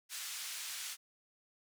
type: band-pass noise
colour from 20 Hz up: white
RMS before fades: -43 dBFS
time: 0.09-0.97 s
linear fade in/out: 50 ms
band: 1600 to 9100 Hz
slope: 12 dB/octave
effects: none